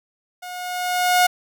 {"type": "tone with level ramp", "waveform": "sawtooth", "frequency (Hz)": 722, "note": "F#5", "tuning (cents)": -43, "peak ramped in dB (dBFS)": [-29, -8], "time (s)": [0.42, 1.27], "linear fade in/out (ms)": 10, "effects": []}